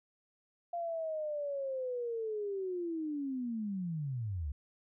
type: linear sweep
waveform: sine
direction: down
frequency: 695 to 65.41 Hz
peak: -34 dBFS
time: 0.73-4.52 s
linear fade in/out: 5 ms
effects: none